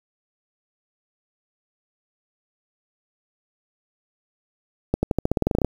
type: accelerating click train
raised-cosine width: 2 ms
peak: -6 dBFS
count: 14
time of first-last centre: 4.94-5.647 s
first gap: 90 ms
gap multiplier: 0.91
effects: 7-bit